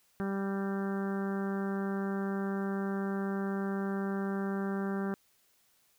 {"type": "harmonic tone with a mistuned harmonic", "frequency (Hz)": 196, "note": "G3", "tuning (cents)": 0, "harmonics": [1, 2, 3, 4, 5, 6, 7, 8, 9], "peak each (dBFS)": [-32, -37, -46, -45, -50, -47, -48, -46, -54], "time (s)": [0.2, 5.14], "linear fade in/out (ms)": 0, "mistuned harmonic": 9, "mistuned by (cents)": 37, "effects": ["white hiss -69 dBFS RMS until 5.98 s"]}